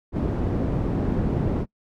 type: low-pass noise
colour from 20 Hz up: white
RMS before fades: -24 dBFS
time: 0.12-1.66 s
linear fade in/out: 50 ms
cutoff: 270 Hz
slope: 12 dB/octave
effects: noise-tail reverb RT60 0.1 s tail -24 dB re dry